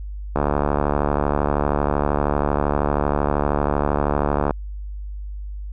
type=click train; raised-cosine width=1 ms; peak=-5 dBFS; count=303; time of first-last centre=0.36-4.508 s; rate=72.8 Hz; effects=added 50 Hz sine -28 dBFS peak until 5.72 s